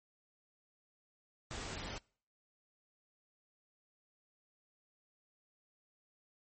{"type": "noise", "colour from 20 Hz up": "pink", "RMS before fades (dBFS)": -43, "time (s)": [1.51, 1.98], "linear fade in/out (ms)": 0, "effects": ["noise-tail reverb RT60 0.5 s tail -26 dB re dry", "MP3 32 kbps"]}